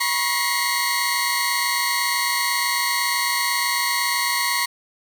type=tone cluster; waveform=sawtooth; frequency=967 / 1095 / 1906 / 2092 / 4418 Hz; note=B5 / C#6 / A#6 / C7 / C#8; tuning=-37 / -22 / +38 / -1 / -7 cents; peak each=-23 dBFS; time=0-4.66 s; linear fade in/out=10 ms; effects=none